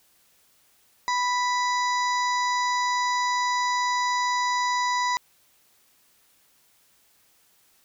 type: harmonic tone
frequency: 987.8 Hz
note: B5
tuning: in tune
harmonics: 1 / 2 / 4 / 5 / 6 / 7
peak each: -23 / -29 / -35 / -37 / -39 / -40 dBFS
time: 1.08-5.17 s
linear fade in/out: 0 ms
effects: white hiss -62 dBFS RMS until 7.84 s